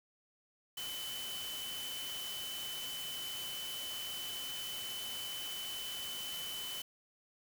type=tone in noise; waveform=sine; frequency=3026 Hz; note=F#7; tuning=38 cents sharp; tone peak=-41 dBFS; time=0.77-6.82 s; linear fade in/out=5 ms; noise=white; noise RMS=-45 dBFS; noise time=0.77-6.82 s; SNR=+1 dB; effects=none